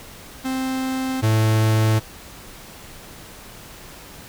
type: tone pair in turn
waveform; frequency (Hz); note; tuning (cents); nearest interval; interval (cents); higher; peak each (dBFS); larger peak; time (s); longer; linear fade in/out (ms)
45% pulse; 261.7 / 109.52; C4 / A2; 0 / -8; octave + minor third; 1508; first; -22 / -15; second; 0.44-1.22 / 1.22-2; neither; 20
effects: pink hiss -41 dBFS RMS until 4.28 s